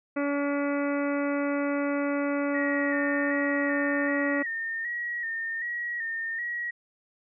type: harmonic tone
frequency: 284.8 Hz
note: C#4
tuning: 47 cents sharp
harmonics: 1 / 2 / 3 / 4 / 5 / 6 / 7 / 8 / 9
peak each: -27 / -30 / -42 / -38 / -37 / -48 / -39 / -44 / -47 dBFS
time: 0.16-4.43 s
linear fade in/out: 10 ms
type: tone with vibrato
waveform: sine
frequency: 1864.7 Hz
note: A#6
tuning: in tune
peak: -29 dBFS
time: 2.54-6.71 s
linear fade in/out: 10 ms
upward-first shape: square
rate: 1.3 Hz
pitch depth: 41 cents each way
effects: none